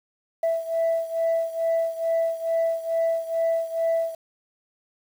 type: beating tone pair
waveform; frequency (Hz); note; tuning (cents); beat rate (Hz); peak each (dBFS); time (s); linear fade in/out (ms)
sine; 659.3 / 661.6; E5 / E5; 0 / +6; 2.3; -22 / -25; 0.43-4.15; 5
effects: tanh soft clip ceiling -17 dBFS + 8-bit